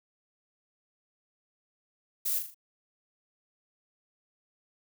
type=noise with echo; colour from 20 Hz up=violet; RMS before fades=-30 dBFS; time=2.25-2.39 s; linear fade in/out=10 ms; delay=39 ms; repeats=4; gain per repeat=-6 dB; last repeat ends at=2.546 s; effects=none